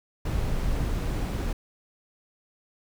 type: noise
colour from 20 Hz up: brown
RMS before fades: -27 dBFS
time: 0.25-1.53 s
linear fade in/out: 5 ms
effects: none